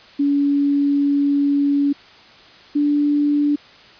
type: tone pair in turn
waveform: sine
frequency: 283.9 / 291.5 Hz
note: C#4 / D4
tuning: +41 / -13 cents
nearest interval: unison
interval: 46 cents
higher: second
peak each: -14 dBFS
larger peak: neither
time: 0.19-1.93 / 2.75-3.56 s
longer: first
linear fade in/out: 10 ms
effects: white hiss -45 dBFS RMS until 3.99 s + resampled to 11025 Hz